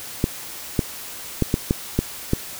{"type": "clicks", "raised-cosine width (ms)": 3, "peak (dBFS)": -4, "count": 7, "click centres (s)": [0.241, 0.792, 1.423, 1.541, 1.709, 1.99, 2.334], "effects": ["white hiss -35 dBFS RMS until 2.59 s"]}